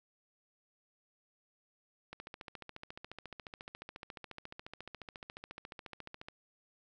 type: click train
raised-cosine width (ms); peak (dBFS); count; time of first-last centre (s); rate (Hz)
0.3; -29; 60; 2.13-6.285; 14.2
effects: none